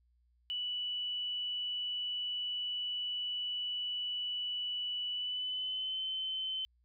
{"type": "tone with pitch glide", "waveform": "sine", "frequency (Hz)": [2960, 3066], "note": ["F#7", "G7"], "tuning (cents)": [0, -39], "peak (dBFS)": -34, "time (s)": [0.5, 6.65], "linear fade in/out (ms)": 0, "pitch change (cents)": 61, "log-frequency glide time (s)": [5.11, 6.01], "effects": ["added 60 Hz sine -68 dBFS peak until 6.84 s"]}